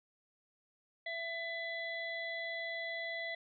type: harmonic tone with a mistuned harmonic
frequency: 667 Hz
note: E5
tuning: 20 cents sharp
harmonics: 1 / 3 / 5 / 6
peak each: -43 / -39 / -49 / -51 dBFS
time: 1.06-3.35 s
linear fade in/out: 5 ms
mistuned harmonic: 5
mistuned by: +26 cents
effects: none